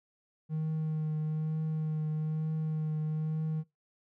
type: tone with vibrato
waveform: triangle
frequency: 155.9 Hz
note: D#3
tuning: 4 cents sharp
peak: -27 dBFS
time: 0.49-3.64 s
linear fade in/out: 50 ms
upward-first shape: triangle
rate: 1.1 Hz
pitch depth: 20 cents each way
effects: noise-tail reverb RT60 0.2 s tail -22 dB re dry + tanh soft clip ceiling -23 dBFS